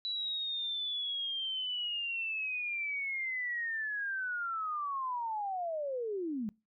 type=linear sweep; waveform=sine; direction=down; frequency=3951 to 199.8 Hz; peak=-33 dBFS; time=0.05-6.49 s; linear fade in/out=0 ms; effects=noise-tail reverb RT60 0.3 s tail -26 dB re dry